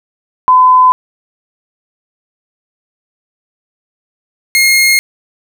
sine / sawtooth tone pair in turn, 1014 / 2144 Hz, B5 / C7, +45 / +42 cents, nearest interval octave + minor second, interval 1297 cents, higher second, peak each -3 dBFS, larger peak neither, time 0.48-0.92 / 4.55-4.99 s, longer neither, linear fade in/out 0 ms, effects none

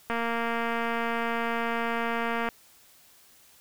click train, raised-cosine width 0.5 ms, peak -15 dBFS, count 555, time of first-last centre 0.1-2.488 s, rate 232 Hz, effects white hiss -57 dBFS RMS until 3.6 s

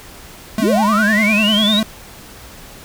square tone with vibrato, 212.1 Hz, G#3, 37 cents sharp, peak -15 dBFS, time 0.58-1.83 s, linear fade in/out 2 ms, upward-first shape sine, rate 10 Hz, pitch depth 74 cents each way
sine linear sweep, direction up, 187.3 to 3896 Hz, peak -14 dBFS, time 0.6-1.8 s, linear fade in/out 5 ms
effects pink hiss -38 dBFS RMS until 2.84 s

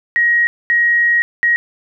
sine tone bursts at uneven times, 1890 Hz, A#6, 23 cents sharp, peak -10 dBFS, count 3, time 0.16-0.47 / 0.7-1.22 / 1.43-1.56 s, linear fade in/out 0 ms, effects none

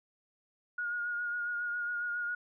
sine tone with vibrato, 1435 Hz, F6, 47 cents sharp, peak -32 dBFS, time 0.78-2.35 s, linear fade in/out 5 ms, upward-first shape sine, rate 7.3 Hz, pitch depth 25 cents each way, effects none

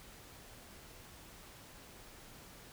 silence, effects pink hiss -55 dBFS RMS until 2.72 s

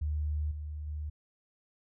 sine tone with level steps, 75.3 Hz, D2, 44 cents sharp, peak -29 / -36 / -34 dBFS, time 0.01-1.1 s, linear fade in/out 10 ms, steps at 0.51 / 0.87 s, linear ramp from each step 5 ms, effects none

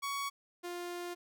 sawtooth tone pair in turn, 1120 / 351.1 Hz, C#6 / F4, +18 / +9 cents, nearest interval octave + minor sixth, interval 2009 cents, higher first, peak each -31 / -35 dBFS, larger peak first, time 0.02-0.3 / 0.63-1.15 s, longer second, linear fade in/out 20 ms, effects none

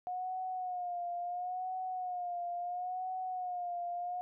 sine tone with vibrato, 722 Hz, F#5, 43 cents flat, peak -35 dBFS, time 0.07-4.21 s, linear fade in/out 0 ms, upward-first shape sine, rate 0.73 Hz, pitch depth 56 cents each way, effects none

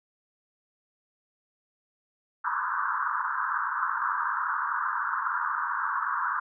pink band-pass noise, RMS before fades -29 dBFS, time 2.44-6.4 s, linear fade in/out 10 ms, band 950 to 1600 Hz, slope 96 dB/octave, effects none

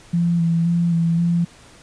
sine tone with vibrato, 169 Hz, E3, 43 cents sharp, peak -15 dBFS, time 0.13-1.45 s, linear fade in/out 10 ms, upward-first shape square, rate 1.9 Hz, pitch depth 21 cents each way, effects pink hiss -47 dBFS RMS until 1.82 s + resampled to 22050 Hz

